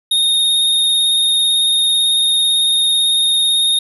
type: tone with vibrato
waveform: square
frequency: 3700 Hz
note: A#7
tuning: 14 cents flat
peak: -12 dBFS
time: 0.11-3.79 s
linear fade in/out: 5 ms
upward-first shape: sine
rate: 18 Hz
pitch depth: 20 cents each way
effects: none